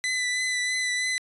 sawtooth tone with vibrato, 2000 Hz, B6, 21 cents sharp, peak -21 dBFS, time 0.04-1.18 s, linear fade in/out 0 ms, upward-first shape triangle, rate 3.1 Hz, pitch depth 24 cents each way, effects resampled to 24000 Hz

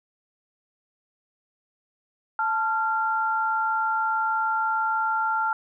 sine tone pair together, 880 / 1381.6 Hz, A5 / F6, 0 / -19 cents, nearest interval minor sixth, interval 781 cents, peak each -25 / -24 dBFS, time 2.39-5.53 s, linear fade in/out 2 ms, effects none

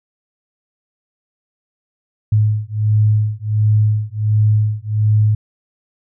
sine beating tone pair, 106.1 / 107.5 Hz, G#2 / A2, +38 / -40 cents, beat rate 1.4 Hz, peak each -15 dBFS, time 2.32-5.35 s, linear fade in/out 5 ms, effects none

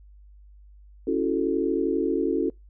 sine chord, F# minor seventh, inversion second, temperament equal, 277.2 / 329.6 / 370 / 440 Hz, C#4 / E4 / F#4 / A4, 0 / 0 / 0 / 0 cents, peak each -27 dBFS, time 1.07-2.5 s, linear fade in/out 5 ms, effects noise-tail reverb RT60 0.2 s tail -26 dB re dry + added 50 Hz sine -47 dBFS peak until 2.69 s

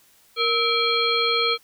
harmonic tone with a mistuned harmonic, 466.2 Hz, A#4, in tune, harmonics 1 / 3 / 5 / 7 / 9, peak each -25 / -25 / -25 / -25 / -25 dBFS, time 0.36-1.58 s, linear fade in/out 50 ms, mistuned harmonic 3, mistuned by -130 cents, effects white hiss -57 dBFS RMS until 1.63 s

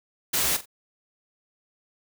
white noise with echo, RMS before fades -24 dBFS, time 0.33-0.57 s, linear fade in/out 10 ms, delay 44 ms, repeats 2, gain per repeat -13 dB, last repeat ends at 0.658 s, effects none

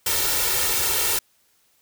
white noise with comb filter, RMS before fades -22 dBFS, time 0.06-1.19 s, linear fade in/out 5 ms, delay 2.2 ms, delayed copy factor +0.75, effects white hiss -63 dBFS RMS until 1.81 s

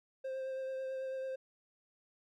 triangle tone with vibrato, 527 Hz, C5, 12 cents sharp, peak -35 dBFS, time 0.24-1.36 s, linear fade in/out 10 ms, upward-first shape triangle, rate 9.1 Hz, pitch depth 17 cents each way, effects none

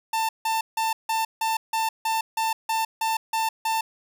45% pulse tone bursts, 892 Hz, A5, 23 cents sharp, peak -22 dBFS, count 12, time 0.13-3.81 s, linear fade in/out 5 ms, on 160 ms, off 160 ms, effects none

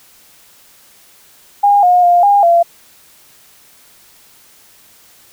sine tone with pitch steps, 812 / 717 / 702 / 810 / 684 Hz, G#5 / F5 / F5 / G#5 / F5, -39 / +45 / +9 / -43 / -36 cents, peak -6 dBFS, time 1.63-2.63 s, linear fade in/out 10 ms, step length 200 ms, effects white hiss -46 dBFS RMS until 5.32 s

